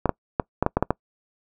clicks, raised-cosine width 1 ms, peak -5 dBFS, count 8, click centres 0.057 / 0.093 / 0.398 / 0.626 / 0.664 / 0.77 / 0.826 / 0.906 s, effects noise-tail reverb RT60 0.1 s tail -25 dB re dry

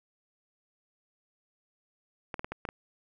clicks, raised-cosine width 0.5 ms, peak -20 dBFS, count 6, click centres 2.342 / 2.394 / 2.445 / 2.52 / 2.652 / 2.689 s, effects none

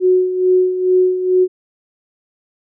sine tone with tremolo, 367.9 Hz, F#4, 10 cents flat, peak -8 dBFS, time 0-1.48 s, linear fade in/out 50 ms, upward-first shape sine, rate 2.3 Hz, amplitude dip 65%, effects none

